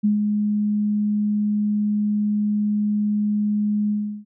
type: tone with ADSR envelope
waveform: sine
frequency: 208.8 Hz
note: G#3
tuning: 10 cents sharp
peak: -14 dBFS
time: 0.03-4.25 s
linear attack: 19 ms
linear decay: 130 ms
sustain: -4 dB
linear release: 350 ms
effects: none

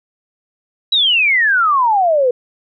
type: exponential sweep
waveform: sine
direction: down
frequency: 3951 to 478.4 Hz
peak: -10 dBFS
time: 0.92-2.31 s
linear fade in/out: 5 ms
effects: none

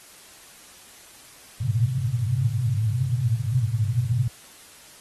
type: band-pass noise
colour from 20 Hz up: white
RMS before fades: -23 dBFS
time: 1.6-4.28 s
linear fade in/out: 5 ms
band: 100 to 130 Hz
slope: 96 dB/octave
effects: white hiss -48 dBFS RMS until 5 s + AAC 32 kbps

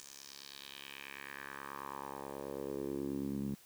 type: tone with band-pass filter sweep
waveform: 10% pulse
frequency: 69.3 Hz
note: C#2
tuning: in tune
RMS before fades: -43 dBFS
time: 0-3.55 s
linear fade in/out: 0 ms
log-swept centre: 7200 to 190 Hz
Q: 2.6
effects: white hiss -61 dBFS RMS until 3.65 s

